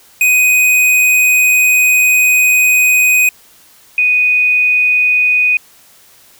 square / sine tone pair in turn, 2498 / 2485 Hz, D#7 / D#7, +6 / -3 cents, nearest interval unison, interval 9 cents, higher first, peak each -8 dBFS, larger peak neither, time 0.21-3.29 / 3.98-5.57 s, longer first, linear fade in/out 2 ms, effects white hiss -45 dBFS RMS until 6.39 s

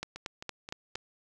two click trains, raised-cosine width 0.2 ms, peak -24 / -18 dBFS, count 4 / 5, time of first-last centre 0.16-0.954 / 0.03-0.956 s, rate 3.78 / 4.32 Hz, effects none

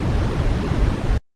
brown noise with flanger, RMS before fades -19 dBFS, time 0-1.18 s, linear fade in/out 5 ms, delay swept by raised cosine 1.3 to 6.1 ms, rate 3.1 Hz, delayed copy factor -0.85, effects low-pass 6000 Hz 12 dB/octave + Opus 32 kbps

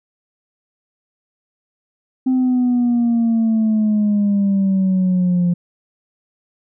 sine exponential sweep, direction down, 260 to 174 Hz, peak -11 dBFS, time 2.26-5.54 s, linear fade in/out 10 ms, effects tanh soft clip ceiling -11 dBFS

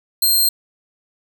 10% pulse tone, 4186 Hz, C8, in tune, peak -6 dBFS, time 0.22-0.49 s, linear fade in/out 5 ms, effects none

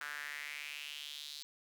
sawtooth tone with high-pass filter sweep, 146.83 Hz, D3, in tune, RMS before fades -45 dBFS, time 0.01-1.43 s, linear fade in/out 0 ms, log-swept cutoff 1500 to 4200 Hz, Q 4.2, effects none

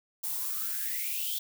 violet noise with high-pass filter sweep, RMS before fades -33 dBFS, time 0.23-1.39 s, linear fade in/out 10 ms, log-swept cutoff 790 to 3500 Hz, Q 9.9, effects none

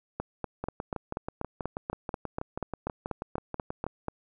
two click trains, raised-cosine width 1 ms, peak -19 / -17 dBFS, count 21 / 17, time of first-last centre 0.64-3.866 / 0.2-4.083 s, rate 6.2 / 4.12 Hz, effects none

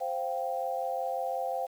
sine chord, C suspended fourth, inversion none, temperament equal, 523.3 / 698.5 / 784 Hz, C5 / F5 / G5, 0 / 0 / 0 cents, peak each -34 dBFS, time 0-1.67 s, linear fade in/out 20 ms, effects 9-bit

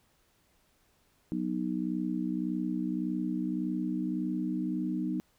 sine chord, B major, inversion second, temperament just, 185.21 / 246.9 / 308.7 Hz, F#3 / B3 / D#4, +2 / 0 / -14 cents, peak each -34 / -34 / -33 dBFS, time 1.32-5.2 s, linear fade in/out 0 ms, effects pink hiss -69 dBFS RMS until 5.38 s

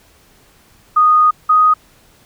sine tone pair in turn, 1237 / 1247.8 Hz, D#6 / D#6, -10 / +5 cents, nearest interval unison, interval 15 cents, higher second, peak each -7 dBFS, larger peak neither, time 0.96-1.31 / 1.49-1.74 s, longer first, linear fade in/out 10 ms, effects pink hiss -50 dBFS RMS until 2.25 s

